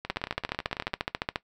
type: two click trains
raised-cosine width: 0.3 ms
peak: -11 / -19 dBFS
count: 19 / 17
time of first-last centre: 0.1-1.359 / 0.05-0.934 s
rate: 14.3 / 18.1 Hz
effects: noise-tail reverb RT60 0.1 s tail -18 dB re dry